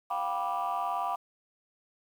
sine chord, G dominant seventh, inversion third, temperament just, 705.6 / 784 / 980 / 1176 Hz, F5 / G5 / B5 / D6, +18 / 0 / -14 / +2 cents, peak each -33 dBFS, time 0.1-1.16 s, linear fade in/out 10 ms, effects tanh soft clip ceiling -23 dBFS + 9-bit

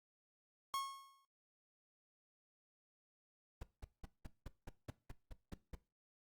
45% pulse tone with exponential decay, 1091 Hz, C#6, 28 cents flat, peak -36 dBFS, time 0.74-1.25 s, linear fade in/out 0 ms, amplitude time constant 110 ms
brown noise bursts, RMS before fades -46 dBFS, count 11, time 3.61-5.752 s, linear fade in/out 5 ms, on 22 ms, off 190 ms
effects noise-tail reverb RT60 0.3 s tail -18 dB re dry + Opus 48 kbps

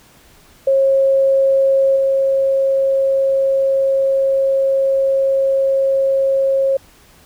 sine tone with level steps, 541 Hz, C#5, 42 cents flat, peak -10 / -12 dBFS, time 0.67-6.77 s, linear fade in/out 5 ms, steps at 1.96 s, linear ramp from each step 5 ms, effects pink hiss -48 dBFS RMS until 7.25 s

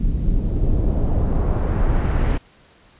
brown noise with low-pass filter sweep, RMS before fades -18 dBFS, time 0-2.38 s, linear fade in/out 10 ms, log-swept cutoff 210 to 2600 Hz, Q 0.91, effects pink hiss -52 dBFS RMS until 2.99 s + resampled to 8000 Hz

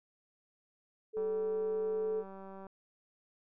sine tone, 436 Hz, A4, 16 cents flat, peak -31 dBFS, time 1.13-2.24 s, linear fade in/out 50 ms
click train, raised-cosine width 1 ms, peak -36 dBFS, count 290, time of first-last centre 1.17-2.667 s, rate 193 Hz
effects none

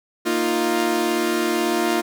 sawtooth chord, Bb suspended fourth, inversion none, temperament equal, 233.1 / 311.1 / 349.2 Hz, Bb3 / Eb4 / F4, 0 / 0 / 0 cents, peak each -22 / -21 / -17 dBFS, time 0.25-2.02 s, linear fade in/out 20 ms, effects none

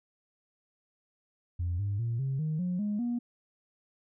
sine tone with pitch steps, 87.31 / 100.87 / 116.54 / 134.65 / 155.57 / 179.74 / 207.7 / 239.9 Hz, F2 / G2 / A#2 / C#3 / D#3 / F#3 / G#3 / A#3, 0 / +50 / 0 / -50 / 0 / -50 / 0 / +50 cents, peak -27 dBFS, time 1.59-3.19 s, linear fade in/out 10 ms, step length 200 ms, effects tanh soft clip ceiling -25 dBFS

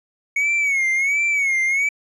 triangle tone with vibrato, 2217 Hz, C#7, in tune, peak -15 dBFS, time 0.36-1.89 s, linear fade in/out 5 ms, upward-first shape sine, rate 1.4 Hz, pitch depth 100 cents each way, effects resampled to 24000 Hz

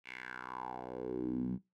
10% pulse tone with band-pass filter sweep, 62.6 Hz, B1, 24 cents sharp, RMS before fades -40 dBFS, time 0.04-1.59 s, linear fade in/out 50 ms, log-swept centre 2500 to 180 Hz, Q 4.5, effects noise-tail reverb RT60 0.2 s tail -19 dB re dry

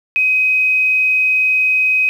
sine tone, 2522 Hz, D#7, 23 cents sharp, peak -11 dBFS, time 0.16-2.09 s, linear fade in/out 0 ms, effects 7-bit

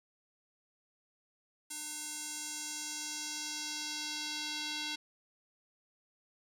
square tone with band-pass filter sweep, 301.5 Hz, D4, 46 cents sharp, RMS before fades -40 dBFS, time 1.7-4.96 s, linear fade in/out 10 ms, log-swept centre 8800 to 4000 Hz, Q 1.8, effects none

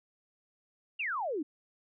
sine exponential sweep, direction down, 2900 to 274.2 Hz, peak -31 dBFS, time 0.99-1.43 s, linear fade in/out 10 ms, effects none

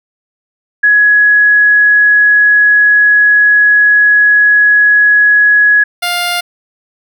sine / 10% pulse tone pair in turn, 1678 / 703.1 Hz, G#6 / F5, +17 / +11 cents, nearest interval octave + minor third, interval 1506 cents, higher first, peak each -4 dBFS, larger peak neither, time 0.83-5.84 / 6.02-6.41 s, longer first, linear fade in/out 10 ms, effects none

